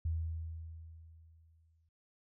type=tone with exponential decay; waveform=sine; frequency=81.3 Hz; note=E2; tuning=23 cents flat; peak=-31 dBFS; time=0.05-1.89 s; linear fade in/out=5 ms; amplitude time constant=400 ms; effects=noise-tail reverb RT60 0.1 s tail -22 dB re dry